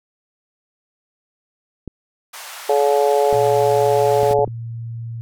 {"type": "clicks", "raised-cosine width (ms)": 3, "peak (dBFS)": -17, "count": 6, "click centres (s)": [1.877, 3.328, 4.232, 4.31, 4.39, 4.477]}
{"type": "band-pass noise", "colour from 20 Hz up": "pink", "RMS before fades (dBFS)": -35, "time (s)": [2.33, 4.34], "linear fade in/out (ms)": 10, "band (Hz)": [750, 15000], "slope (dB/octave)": 24}
{"type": "harmonic tone", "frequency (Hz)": 142.6, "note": "C#3", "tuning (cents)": 49, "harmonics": [3, 4, 5, 6], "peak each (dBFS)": [-16, -18, -20, -22], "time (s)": [2.69, 4.45], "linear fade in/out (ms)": 5}
{"type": "tone with pitch glide", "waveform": "sine", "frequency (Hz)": [116.4, 115.6], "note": ["A#2", "A#2"], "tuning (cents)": [-2, -14], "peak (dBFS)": -26, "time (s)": [3.34, 5.21], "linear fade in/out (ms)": 0, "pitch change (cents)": -12, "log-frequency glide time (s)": [3.49, 3.78]}
{"effects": []}